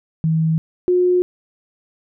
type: tone pair in turn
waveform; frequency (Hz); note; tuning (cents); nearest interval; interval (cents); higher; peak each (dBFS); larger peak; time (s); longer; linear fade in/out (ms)
sine; 160.4 / 360.1; E3 / F#4; -47 / -47; octave + major second; 1400; second; -14 / -12; second; 0.24-0.58 / 0.88-1.22; neither; 0
effects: none